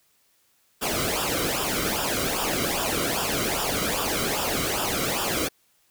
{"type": "noise with flanger", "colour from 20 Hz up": "pink", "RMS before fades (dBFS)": -26, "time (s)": [0.81, 5.49], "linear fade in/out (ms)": 20, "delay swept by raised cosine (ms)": [0.47, 1.17], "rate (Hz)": 2.5, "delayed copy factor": -0.75, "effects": ["white hiss -65 dBFS RMS until 5.9 s"]}